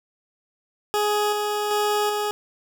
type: tone with tremolo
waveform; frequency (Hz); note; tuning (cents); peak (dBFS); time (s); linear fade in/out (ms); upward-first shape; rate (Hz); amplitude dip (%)
20% pulse; 417.5; G#4; +9; -15; 0.94-2.31; 0; square; 1.3; 30
effects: none